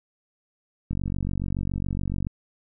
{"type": "click train", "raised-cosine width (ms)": 5, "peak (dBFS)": -16, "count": 65, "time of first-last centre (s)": [0.91, 2.269], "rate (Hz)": 47.1, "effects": []}